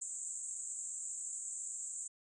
white band-pass noise, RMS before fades -43 dBFS, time 0.01-2.08 s, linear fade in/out 10 ms, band 7100 to 8100 Hz, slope 96 dB/octave, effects none

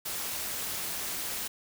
white noise with amplitude modulation, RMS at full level -32 dBFS, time 0.05-1.48 s, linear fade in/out 10 ms, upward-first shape sine, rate 239 Hz, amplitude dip 60%, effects none

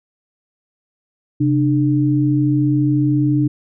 sine tone pair together, 133.2 / 299 Hz, C3 / D4, +31 / +31 cents, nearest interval octave + major second, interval 1400 cents, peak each -16 / -15 dBFS, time 1.4-3.48 s, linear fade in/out 10 ms, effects none

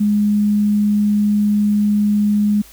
sine tone, 207.7 Hz, G#3, in tune, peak -12 dBFS, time 0-2.62 s, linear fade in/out 10 ms, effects added 50 Hz sine -46 dBFS peak until 2.72 s + white hiss -44 dBFS RMS until 2.72 s

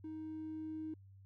triangle tone with level ramp, 313.4 Hz, D#4, 13 cents sharp, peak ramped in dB -40 to -36 dBFS, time 0.04-0.94 s, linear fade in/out 5 ms, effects tanh soft clip ceiling -38 dBFS + added 97 Hz sine -56 dBFS peak until 1.25 s

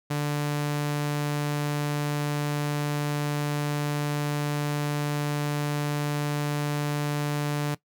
sawtooth tone, 146.83 Hz, D3, in tune, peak -21 dBFS, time 0.1-7.75 s, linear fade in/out 10 ms, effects noise-tail reverb RT60 0.1 s tail -18 dB re dry

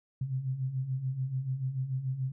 sine beating tone pair, 126.4 / 133.3 Hz, B2 / C3, +41 / +33 cents, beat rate 6.9 Hz, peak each -37 / -31 dBFS, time 0.21-2.32 s, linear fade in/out 5 ms, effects none

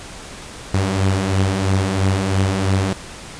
sawtooth beating tone pair, 93.9 / 96.9 Hz, F#2 / G2, +26 / -20 cents, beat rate 3 Hz, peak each -18 / -13 dBFS, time 0.74-2.93 s, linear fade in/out 0 ms, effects pink hiss -35 dBFS RMS until 3.39 s + resampled to 22050 Hz

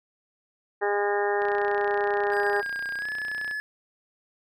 harmonic tone, 203.9 Hz, G#3, 32 cents flat, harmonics 2 / 3 / 4 / 5 / 6 / 7 / 8 / 9, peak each -25 / -34 / -28 / -38 / -38 / -39 / -34 / -33 dBFS, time 0.81-2.62 s, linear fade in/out 20 ms
click train, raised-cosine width 0.3 ms, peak -25 dBFS, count 65, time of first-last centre 1.42-3.512 s, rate 30.6 Hz
triangle tone with pitch glide, 1619 to 1712.3 Hz, G#6 to A6, -45 to -48 cents, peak -27 dBFS, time 2.32-3.6 s, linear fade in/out 0 ms, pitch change +97 cents, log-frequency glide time 2.97-3.08 s
effects none

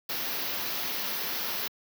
white band-stop noise, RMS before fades -32 dBFS, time 0.09-1.68 s, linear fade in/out 5 ms, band 5800 to 12000 Hz, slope 48 dB/octave, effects high-pass 150 Hz 12 dB/octave

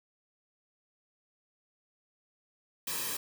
white noise with comb filter, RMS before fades -35 dBFS, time 2.87-3.17 s, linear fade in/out 5 ms, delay 1.4 ms, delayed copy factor -0.8, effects none

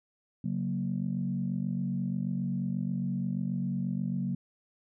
sine chord, F# major, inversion second, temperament equal, 138.59 / 185 / 233.1 Hz, C#3 / F#3 / A#3, 0 / 0 / 0 cents, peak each -34 / -31 / -34 dBFS, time 0.44-4.35 s, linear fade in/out 5 ms, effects tanh soft clip ceiling -20 dBFS

